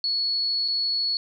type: tone with dropouts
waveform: sine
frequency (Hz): 4386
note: C#8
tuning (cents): -19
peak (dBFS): -22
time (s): 0.04-1.17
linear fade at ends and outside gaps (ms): 1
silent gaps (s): 0.679-0.683
effects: none